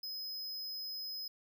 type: tone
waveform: square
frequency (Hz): 5070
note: D#8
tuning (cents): +32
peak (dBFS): -40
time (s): 0.03-1.28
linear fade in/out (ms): 5
effects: none